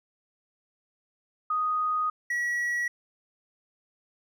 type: tone pair in turn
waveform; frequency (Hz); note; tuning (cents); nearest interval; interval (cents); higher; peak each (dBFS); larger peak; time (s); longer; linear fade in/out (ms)
sine / triangle; 1244.5 / 1926.1; D#6 / B6; 0 / -44; minor sixth; 756; second; -24; neither; 1.5-2.1 / 2.3-2.88; first; 5
effects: none